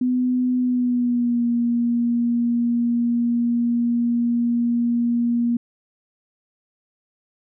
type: tone with pitch glide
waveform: sine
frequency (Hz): 250.7 to 237.2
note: B3 to A#3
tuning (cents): +26 to +30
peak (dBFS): -17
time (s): 0.01-5.57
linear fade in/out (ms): 5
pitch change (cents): -96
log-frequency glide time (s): 0.58-1.45
effects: none